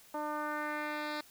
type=tone with low-pass filter sweep; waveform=10% pulse; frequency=300 Hz; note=D4; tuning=37 cents sharp; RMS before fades=-37 dBFS; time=0.14-1.21 s; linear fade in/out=5 ms; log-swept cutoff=890 to 4200 Hz; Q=1.8; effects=white hiss -59 dBFS RMS until 1.3 s